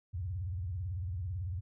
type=tone with vibrato; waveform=sine; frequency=89.4 Hz; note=F2; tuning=41 cents sharp; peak=-34 dBFS; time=0.13-1.61 s; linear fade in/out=20 ms; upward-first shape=sine; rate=18 Hz; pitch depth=250 cents each way; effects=none